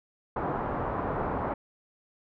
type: low-pass noise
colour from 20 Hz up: white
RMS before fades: -31 dBFS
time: 0.36-1.54 s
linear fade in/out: 5 ms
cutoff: 1100 Hz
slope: 24 dB/octave
effects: none